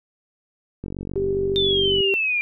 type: click train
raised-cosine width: 3 ms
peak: -18 dBFS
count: 56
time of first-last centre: 0.84-2.005 s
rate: 47.2 Hz
type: tone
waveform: sine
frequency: 392 Hz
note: G4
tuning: in tune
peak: -20 dBFS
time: 1.16-2.14 s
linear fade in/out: 0 ms
type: exponential sweep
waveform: sine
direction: down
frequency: 3610 to 2371 Hz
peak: -19 dBFS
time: 1.56-2.41 s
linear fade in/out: 0 ms
effects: none